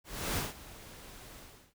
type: noise with ADSR envelope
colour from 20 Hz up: pink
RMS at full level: -32 dBFS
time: 0.04-1.74 s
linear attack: 320 ms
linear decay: 170 ms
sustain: -18 dB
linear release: 360 ms
effects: none